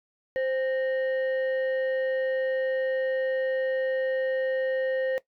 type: tone pair together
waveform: sine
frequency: 523.3 / 1853.6 Hz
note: C5 / A#6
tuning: 0 / -10 cents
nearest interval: octave + minor seventh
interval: 2190 cents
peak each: -23 / -33 dBFS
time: 0.36-5.18 s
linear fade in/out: 0 ms
effects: noise-tail reverb RT60 0.1 s tail -19 dB re dry + tanh soft clip ceiling -21 dBFS